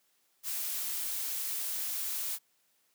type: noise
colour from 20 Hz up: blue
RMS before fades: -35 dBFS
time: 0.43-2.39 s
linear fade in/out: 50 ms
effects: white hiss -72 dBFS RMS until 2.94 s + high-pass 150 Hz 12 dB/octave